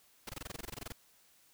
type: noise bursts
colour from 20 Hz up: pink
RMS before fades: -42 dBFS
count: 15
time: 0.27-0.924 s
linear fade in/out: 5 ms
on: 24 ms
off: 21 ms
effects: white hiss -66 dBFS RMS until 1.53 s